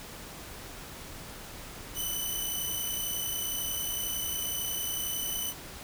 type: tone pair together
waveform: 5% pulse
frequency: 2981 / 3012 Hz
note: F#7 / F#7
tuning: +12 / +30 cents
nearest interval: unison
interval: 18 cents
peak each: -26 / -25 dBFS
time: 1.94-5.54 s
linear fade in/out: 50 ms
effects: pink hiss -44 dBFS RMS until 5.83 s